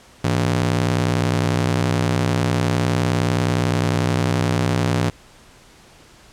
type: ring-modulated tone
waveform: sawtooth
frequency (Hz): 130.81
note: C3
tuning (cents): 0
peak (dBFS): -10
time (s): 0.24-5.1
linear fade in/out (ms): 5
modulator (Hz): 29.8
effects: pink hiss -48 dBFS RMS until 6.32 s + low-pass 9000 Hz 12 dB/octave